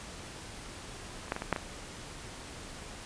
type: clicks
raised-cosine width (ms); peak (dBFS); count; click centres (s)
0.5; -30 / -14 / -20 / -20 / -11 / -18; 6; 1.282 / 1.321 / 1.364 / 1.421 / 1.527 / 1.562
effects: pink hiss -45 dBFS RMS until 3.05 s + resampled to 22050 Hz